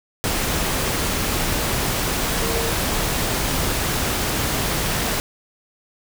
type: tone in noise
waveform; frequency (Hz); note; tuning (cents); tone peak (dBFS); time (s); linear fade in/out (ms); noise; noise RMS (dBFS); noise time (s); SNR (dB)
sine; 459.3; A#4; -26; -27; 2.42-2.72; 0; pink; -22; 0.24-5.2; -8
effects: none